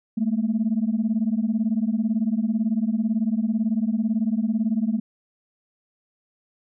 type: beating tone pair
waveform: sine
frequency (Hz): 211.6 / 229.6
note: G#3 / A#3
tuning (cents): +33 / -26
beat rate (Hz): 18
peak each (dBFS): -22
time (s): 0.17-5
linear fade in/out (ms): 10
effects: tanh soft clip ceiling -14 dBFS